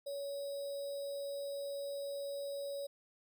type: tone with sample-and-hold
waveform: sine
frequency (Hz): 562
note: C#5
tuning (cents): +24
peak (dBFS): -38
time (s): 0.06-2.87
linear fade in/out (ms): 10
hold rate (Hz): 4410
effects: none